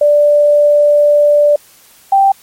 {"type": "tone pair in turn", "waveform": "sine", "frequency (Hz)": [587.3, 784], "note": ["D5", "G5"], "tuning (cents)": [0, 0], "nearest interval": "perfect fourth", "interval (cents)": 500, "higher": "second", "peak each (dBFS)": -5, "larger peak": "neither", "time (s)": [[0.01, 1.56], [2.12, 2.32]], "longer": "first", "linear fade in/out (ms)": 5, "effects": ["white hiss -44 dBFS RMS until 2.42 s", "MP3 64 kbps"]}